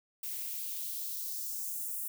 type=noise with high-pass filter sweep; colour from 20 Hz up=violet; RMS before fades=-38 dBFS; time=0.23-2.08 s; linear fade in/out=5 ms; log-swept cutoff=1800 to 9500 Hz; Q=1.6; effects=none